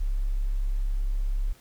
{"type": "tone", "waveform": "sine", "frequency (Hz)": 34.16, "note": "C#1", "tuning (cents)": -25, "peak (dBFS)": -23, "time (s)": [0, 1.53], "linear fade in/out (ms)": 10, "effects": ["pink hiss -56 dBFS RMS until 1.6 s"]}